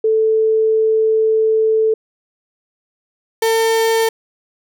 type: tone pair in turn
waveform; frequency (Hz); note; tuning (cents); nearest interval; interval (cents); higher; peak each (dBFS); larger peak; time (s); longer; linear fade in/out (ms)
sine / 35% pulse; 440 / 450.8; A4 / A4; 0 / +42; unison; 42; second; -11; neither; 0.04-1.94 / 3.42-4.09; first; 5
effects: none